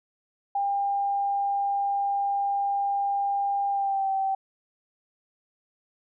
sine tone with pitch glide, 800 to 774.5 Hz, G5 to G5, +35 to -21 cents, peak -23 dBFS, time 0.55-4.35 s, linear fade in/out 5 ms, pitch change -56 cents, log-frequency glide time 3.7-4.1 s, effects none

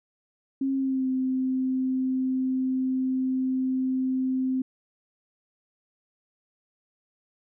sine tone with pitch glide, 270 to 259.8 Hz, C#4 to C4, -45 to -12 cents, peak -23 dBFS, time 0.61-4.62 s, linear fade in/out 5 ms, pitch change -67 cents, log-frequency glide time 0.74-1.08 s, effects none

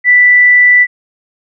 sine tone, 1975.5 Hz, B6, in tune, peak -3 dBFS, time 0.04-0.87 s, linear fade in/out 50 ms, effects none

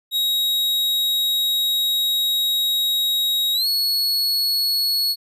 45% pulse tone with pitch glide, 3800 to 4365 Hz, A#7 to C#8, +33 to -28 cents, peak -17 dBFS, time 0.11-5.16 s, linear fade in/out 50 ms, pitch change +239 cents, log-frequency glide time 3.54-3.67 s, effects resampled to 32000 Hz

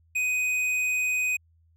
triangle tone with tanh clipping, 2500 Hz, D#7, 8 cents sharp, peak -25 dBFS, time 0.15-1.37 s, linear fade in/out 10 ms, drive 14 dB, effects added 82 Hz sine -59 dBFS peak until 1.76 s

